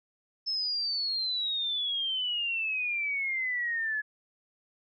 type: exponential sweep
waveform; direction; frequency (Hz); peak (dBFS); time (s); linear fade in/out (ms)
sine; down; 5270 to 1697; -28; 0.46-4.02; 20
effects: none